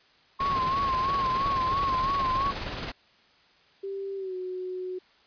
sine tone with vibrato, 1074 Hz, C6, 45 cents sharp, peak -24 dBFS, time 0.39-2.52 s, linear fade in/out 20 ms, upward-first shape sine, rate 3 Hz, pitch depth 69 cents each way
pink noise with tremolo, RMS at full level -32 dBFS, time 0.4-2.92 s, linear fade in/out 5 ms, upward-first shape sine, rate 19 Hz, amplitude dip 40%
sine tone with pitch glide, 392 to 367.9 Hz, G4 to F#4, 0 to -10 cents, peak -31 dBFS, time 3.83-4.99 s, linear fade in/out 10 ms, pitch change -110 cents, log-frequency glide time 4.16-4.35 s
effects white hiss -60 dBFS RMS until 5.26 s + resampled to 11025 Hz

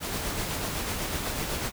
pink noise with tremolo, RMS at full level -30 dBFS, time 0-1.72 s, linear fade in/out 50 ms, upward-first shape sine, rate 8 Hz, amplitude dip 30%, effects none

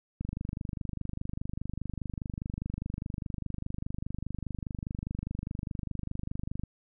click train, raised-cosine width 5 ms, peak -22 dBFS, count 161, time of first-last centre 0.21-6.636 s, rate 24.9 Hz, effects none

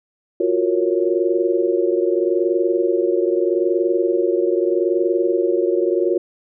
sine chord, Gb major seventh, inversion third, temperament equal, 349.2 / 370 / 466.2 / 554.4 Hz, F4 / Gb4 / Bb4 / Db5, 0 / 0 / 0 / 0 cents, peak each -19 / -20 / -22 / -24 dBFS, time 0.4-6.18 s, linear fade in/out 5 ms, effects none

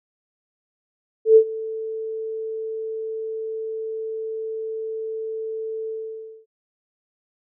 sine tone with ADSR envelope, 442.2 Hz, A4, 9 cents sharp, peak -6 dBFS, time 1.25-6.46 s, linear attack 110 ms, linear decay 77 ms, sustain -20 dB, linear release 570 ms, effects none

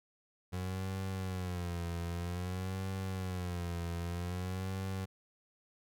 30% pulse tone with vibrato, 90.3 Hz, F#2, 42 cents flat, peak -33 dBFS, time 0.52-5.06 s, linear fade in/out 20 ms, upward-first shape sine, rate 0.52 Hz, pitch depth 100 cents each way, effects none

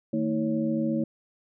sine tone cluster, 158.3 / 226.8 / 320.6 / 552 Hz, D#3 / A#3 / E4 / C#5, +30 / -47 / -48 / -7 cents, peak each -34 / -26 / -29 / -33 dBFS, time 0.13-1.04 s, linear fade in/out 5 ms, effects none

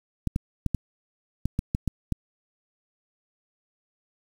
clicks, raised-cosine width 5 ms, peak -12 dBFS, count 9, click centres 0.273 / 0.361 / 0.663 / 0.747 / 1.456 / 1.591 / 1.749 / 1.877 / 2.123 s, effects 7-bit

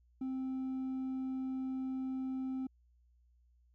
sine tone with hard clipping, 261.9 Hz, C4, 2 cents sharp, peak -36 dBFS, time 0.21-2.67 s, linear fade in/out 5 ms, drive 2 dB, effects added 60 Hz sine -65 dBFS peak until 3.74 s

